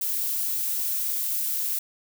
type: noise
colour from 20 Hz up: violet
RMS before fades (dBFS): -27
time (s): 0.01-1.79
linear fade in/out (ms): 5
effects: none